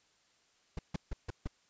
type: noise bursts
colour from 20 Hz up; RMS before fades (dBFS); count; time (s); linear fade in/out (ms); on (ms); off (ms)
brown; -35; 5; 0.77-1.475; 5; 21; 150
effects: white hiss -70 dBFS RMS until 1.69 s + resampled to 16000 Hz